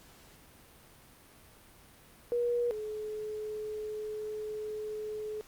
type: tone pair in turn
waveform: sine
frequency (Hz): 479.8 / 427.5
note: A#4 / A4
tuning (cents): +50 / -50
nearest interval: major second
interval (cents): 200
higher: first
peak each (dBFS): -27 / -35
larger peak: first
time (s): 2.32-2.71 / 2.71-5.41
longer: second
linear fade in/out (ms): 0
effects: pink hiss -57 dBFS RMS until 5.47 s + Opus 48 kbps